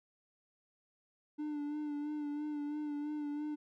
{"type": "tone with vibrato", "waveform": "triangle", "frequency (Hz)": 296, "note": "D4", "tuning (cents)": 14, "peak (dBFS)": -34, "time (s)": [1.38, 3.56], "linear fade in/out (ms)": 20, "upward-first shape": "sine", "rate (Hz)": 3, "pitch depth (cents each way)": 34, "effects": []}